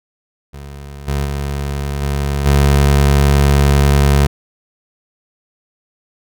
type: tone with level steps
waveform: 25% pulse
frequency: 70.5 Hz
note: C#2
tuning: 30 cents sharp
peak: -26 / -12 / -15 / -12 / -5 dBFS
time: 0.53-4.27 s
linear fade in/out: 10 ms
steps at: 1.07 / 1.24 / 2.01 / 2.45 s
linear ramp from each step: 20 ms
effects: none